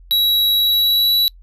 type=tone with pitch glide; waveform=square; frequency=3883 to 3928 Hz; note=B7 to B7; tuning=-30 to -10 cents; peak=-13 dBFS; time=0.11-1.28 s; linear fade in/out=0 ms; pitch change=+20 cents; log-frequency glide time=0.55-1.13 s; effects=noise-tail reverb RT60 0.1 s tail -26 dB re dry + added 43 Hz sine -40 dBFS peak until 1.42 s